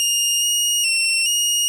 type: tone with pitch steps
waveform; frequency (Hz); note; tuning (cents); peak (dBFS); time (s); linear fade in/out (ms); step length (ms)
20% pulse; 2833 / 2869 / 2712 / 2865; F7 / F7 / E7 / F7; +24 / +46 / +49 / +44; -11; 0-1.68; 0; 420
effects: none